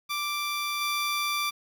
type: tone with level steps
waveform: 15% pulse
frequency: 1174.7 Hz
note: D6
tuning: in tune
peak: -22 / -20 dBFS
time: 0.09-1.51 s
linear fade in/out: 20 ms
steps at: 0.81 s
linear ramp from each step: 2 ms
effects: 9-bit